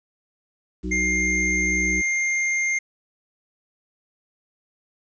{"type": "harmonic tone", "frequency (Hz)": 61.74, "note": "B1", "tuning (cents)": 0, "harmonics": [1, 3, 5, 6], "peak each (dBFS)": [-29, -30, -31, -35], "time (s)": [0.83, 2.02], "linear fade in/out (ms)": 20}
{"type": "tone", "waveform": "square", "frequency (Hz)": 2113, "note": "C7", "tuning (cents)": 16, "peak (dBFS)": -21, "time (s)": [0.91, 2.79], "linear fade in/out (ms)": 10}
{"effects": ["resampled to 16000 Hz", "9-bit"]}